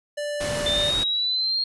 square tone, 587.3 Hz, D5, in tune, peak -27 dBFS, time 0.17-0.91 s, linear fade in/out 10 ms
pink noise, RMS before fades -30 dBFS, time 0.4-1.04 s, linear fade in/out 10 ms
sine exponential sweep, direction up, 3560 to 4257 Hz, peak -21 dBFS, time 0.66-1.64 s, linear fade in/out 5 ms
effects resampled to 24000 Hz

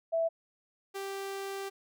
sine / sawtooth tone pair in turn, 659.3 / 392 Hz, E5 / G4, 0 / 0 cents, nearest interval major sixth, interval 900 cents, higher first, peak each -26 / -32 dBFS, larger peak first, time 0.12-0.29 / 0.94-1.7 s, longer second, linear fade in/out 20 ms, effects none

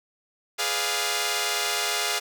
5% pulse chord, G# diminished seventh, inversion none, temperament equal, 415.3 / 493.9 / 587.3 / 698.5 Hz, G#4 / B4 / D5 / F5, 0 / 0 / 0 / 0 cents, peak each -18 / -21 / -22 / -16 dBFS, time 0.58-2.2 s, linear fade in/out 20 ms, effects none

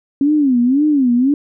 sine tone with vibrato, 269.9 Hz, C#4, 46 cents flat, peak -10 dBFS, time 0.21-1.34 s, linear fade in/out 2 ms, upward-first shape sine, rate 1.9 Hz, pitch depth 210 cents each way, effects none

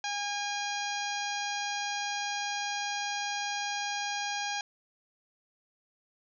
harmonic tone, 815 Hz, G#5, 33 cents flat, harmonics 1 / 2 / 3 / 4 / 5 / 6 / 7 / 8, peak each -35 / -38 / -40 / -41 / -42 / -43 / -43 / -44 dBFS, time 0.04-4.61 s, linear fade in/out 2 ms, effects none

